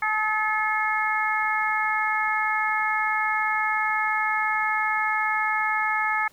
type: harmonic tone with a mistuned harmonic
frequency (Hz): 431.5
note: A4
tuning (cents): -34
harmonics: 2 / 3 / 4 / 5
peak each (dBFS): -27 / -27 / -27 / -27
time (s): 0.02-6.28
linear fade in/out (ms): 5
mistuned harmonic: 3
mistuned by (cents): -19
effects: pink hiss -56 dBFS RMS until 6.32 s